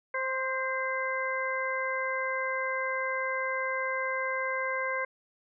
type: harmonic tone with a mistuned harmonic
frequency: 525 Hz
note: C5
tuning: 6 cents sharp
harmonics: 1 / 2 / 3 / 4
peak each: -34 / -34 / -34 / -34 dBFS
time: 0.14-5.05 s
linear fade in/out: 5 ms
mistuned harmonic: 4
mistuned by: -33 cents
effects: none